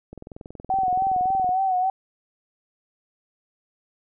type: click train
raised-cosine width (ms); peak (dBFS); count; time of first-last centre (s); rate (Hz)
2; -25; 30; 0.13-1.492; 21.3
type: tone with vibrato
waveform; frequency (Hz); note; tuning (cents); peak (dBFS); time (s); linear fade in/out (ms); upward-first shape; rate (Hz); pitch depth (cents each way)
sine; 751; F#5; +26; -19; 0.7-1.9; 2; sine; 3.5; 56
effects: none